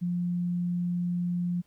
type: tone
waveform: sine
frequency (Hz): 175.9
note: F3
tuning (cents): +13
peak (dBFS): -26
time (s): 0.01-1.62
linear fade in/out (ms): 20
effects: pink hiss -69 dBFS RMS until 1.66 s